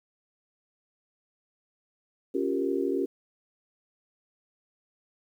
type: chord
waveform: sine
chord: G half-diminished seventh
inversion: second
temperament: equal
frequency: 277.2 / 349.2 / 392 / 466.2 Hz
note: Db4 / F4 / G4 / Bb4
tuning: 0 / 0 / 0 / 0 cents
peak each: -30 / -31 / -29 / -34 dBFS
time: 2.34-3.06 s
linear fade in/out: 10 ms
effects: 10-bit